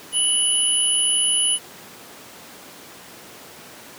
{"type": "tone pair together", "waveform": "sine", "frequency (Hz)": [2961, 9967], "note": ["F#7", "D#9"], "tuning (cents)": [1, 2], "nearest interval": "octave + major sixth", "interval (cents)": 2101, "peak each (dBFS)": [-20, -19], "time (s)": [0.12, 1.59], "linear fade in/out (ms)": 50, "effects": ["pink hiss -41 dBFS RMS until 3.98 s", "high-pass 200 Hz 12 dB/octave"]}